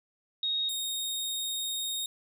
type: tone pair in turn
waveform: sine / sawtooth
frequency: 3747 / 3715 Hz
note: A#7 / A#7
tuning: +8 / -7 cents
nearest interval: unison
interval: 15 cents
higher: first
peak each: -27 / -28 dBFS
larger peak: first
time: 0.43-0.69 / 0.69-2.06 s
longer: second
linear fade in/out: 2 ms
effects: none